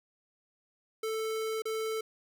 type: tone with dropouts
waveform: square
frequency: 441 Hz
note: A4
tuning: 4 cents sharp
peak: -32 dBFS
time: 1.03-2.01 s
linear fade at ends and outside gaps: 5 ms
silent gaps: 1.621-1.654 s
effects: none